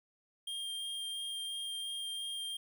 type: tone with vibrato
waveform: square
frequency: 3204 Hz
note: G7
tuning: 37 cents sharp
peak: -38 dBFS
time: 0.47-2.57 s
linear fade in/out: 5 ms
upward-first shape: sine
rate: 2.9 Hz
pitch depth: 9 cents each way
effects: 12-bit